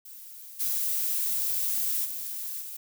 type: noise with level steps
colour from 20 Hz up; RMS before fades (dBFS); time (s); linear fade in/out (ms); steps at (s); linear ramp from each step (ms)
violet; -45 / -28 / -35 / -39; 0.05-2.77; 5; 0.59 / 2.04 / 2.6; 20
effects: none

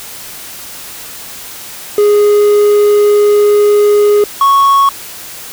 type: tone pair in turn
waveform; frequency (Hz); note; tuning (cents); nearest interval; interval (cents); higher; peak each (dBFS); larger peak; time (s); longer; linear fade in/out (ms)
triangle; 414.3 / 1106; G#4 / C#6; -4 / -4; octave + perfect fourth; 1700; second; -3; neither; 1.98-4.24 / 4.41-4.89; first; 2
effects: white hiss -28 dBFS RMS until 5.52 s

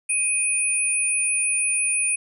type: tone pair together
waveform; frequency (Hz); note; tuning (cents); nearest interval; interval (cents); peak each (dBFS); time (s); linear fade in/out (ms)
sine; 2501 / 9453; D#7 / D9; +8 / +10; octave + major seventh; 2302; -24 / -21; 0.09-2.16; 10
effects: none

